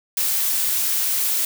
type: noise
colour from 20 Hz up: blue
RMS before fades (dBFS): -21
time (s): 0.17-1.45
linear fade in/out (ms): 2
effects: none